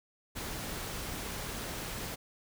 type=noise; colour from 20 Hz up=pink; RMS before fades=-39 dBFS; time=0.35-2.16 s; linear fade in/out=20 ms; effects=none